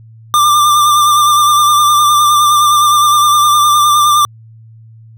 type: tone with vibrato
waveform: square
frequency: 1188 Hz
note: D6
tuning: 20 cents sharp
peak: -7 dBFS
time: 0.34-4.25 s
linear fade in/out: 0 ms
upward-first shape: sine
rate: 9.7 Hz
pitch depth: 31 cents each way
effects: added 112 Hz sine -35 dBFS peak until 5.17 s